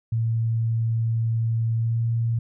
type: tone with pitch glide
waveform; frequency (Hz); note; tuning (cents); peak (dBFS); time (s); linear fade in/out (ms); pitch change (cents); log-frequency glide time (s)
sine; 113.9 to 115.56; A#2 to A#2; -40 to -15; -20; 0.12-2.39; 5; +25; 1.77-2
effects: none